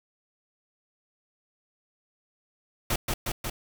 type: noise with echo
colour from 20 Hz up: pink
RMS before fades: -26 dBFS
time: 2.9-2.96 s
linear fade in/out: 5 ms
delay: 180 ms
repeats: 3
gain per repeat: -2 dB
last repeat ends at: 3.5 s
effects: none